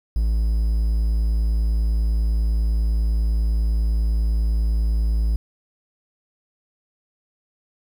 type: tone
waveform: triangle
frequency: 55 Hz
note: A1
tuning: in tune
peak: -15 dBFS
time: 0.16-5.36 s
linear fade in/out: 0 ms
effects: 8-bit